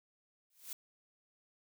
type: noise with exponential growth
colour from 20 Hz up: blue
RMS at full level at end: -40 dBFS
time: 0.5-0.73 s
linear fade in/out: 2 ms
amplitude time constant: 50 ms
effects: none